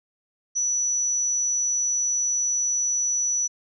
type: tone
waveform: sine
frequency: 5920 Hz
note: F#8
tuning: in tune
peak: -21 dBFS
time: 0.55-3.48 s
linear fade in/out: 20 ms
effects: none